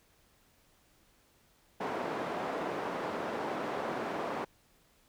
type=band-pass noise; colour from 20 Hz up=white; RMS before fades=-36 dBFS; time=1.8-4.45 s; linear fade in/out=10 ms; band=240 to 840 Hz; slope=12 dB/octave; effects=pink hiss -67 dBFS RMS until 5.08 s